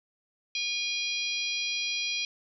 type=harmonic tone; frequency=814 Hz; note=G#5; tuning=35 cents flat; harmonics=3 / 4 / 5 / 6 / 7; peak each=-32 / -34 / -36 / -38 / -39 dBFS; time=0.55-2.25 s; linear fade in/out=2 ms; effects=none